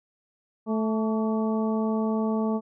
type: harmonic tone with a mistuned harmonic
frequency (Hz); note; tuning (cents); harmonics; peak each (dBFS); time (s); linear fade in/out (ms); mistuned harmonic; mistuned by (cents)
219.2; A3; -6; 1 / 2 / 3 / 4 / 5; -24 / -30 / -34 / -36 / -38; 0.66-2.61; 50; 5; +58
effects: none